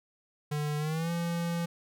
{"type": "tone with pitch glide", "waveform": "square", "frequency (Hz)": [149, 170.17], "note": ["D3", "F3"], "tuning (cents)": [25, -45], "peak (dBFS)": -30, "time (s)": [0.51, 1.66], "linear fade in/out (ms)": 10, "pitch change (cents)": 230, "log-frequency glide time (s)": [0.78, 1.11], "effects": []}